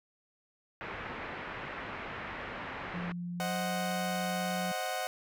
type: low-pass noise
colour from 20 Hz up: white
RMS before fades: -41 dBFS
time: 0.81-3.12 s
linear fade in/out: 0 ms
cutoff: 2200 Hz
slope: 24 dB/octave
type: tone with pitch glide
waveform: sine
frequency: 175.1 to 181.69 Hz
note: F3 to F#3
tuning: +5 to -31 cents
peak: -35 dBFS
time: 2.94-4.72 s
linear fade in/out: 5 ms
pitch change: +64 cents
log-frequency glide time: 3.41-3.53 s
type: chord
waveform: sawtooth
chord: C diminished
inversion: none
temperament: equal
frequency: 523.3 / 622.3 / 740 Hz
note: C5 / Eb5 / Gb5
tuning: 0 / 0 / 0 cents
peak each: -36 / -35 / -31 dBFS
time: 3.4-5.07 s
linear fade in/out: 0 ms
effects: none